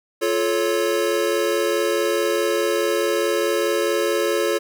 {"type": "chord", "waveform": "square", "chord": "F augmented", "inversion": "none", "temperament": "equal with one note detuned", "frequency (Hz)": [349.2, 433.9, 554.4], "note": ["F4", "A4", "C#5"], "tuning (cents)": [0, -24, 0], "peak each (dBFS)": [-24, -23, -24], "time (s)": [0.21, 4.59], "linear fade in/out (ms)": 20, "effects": []}